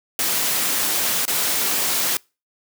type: noise with dropouts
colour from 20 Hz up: white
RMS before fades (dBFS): -21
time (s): 0.19-2.17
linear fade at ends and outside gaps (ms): 1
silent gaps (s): 1.253-1.279
effects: noise-tail reverb RT60 0.3 s tail -26 dB re dry + high-pass 150 Hz 12 dB/octave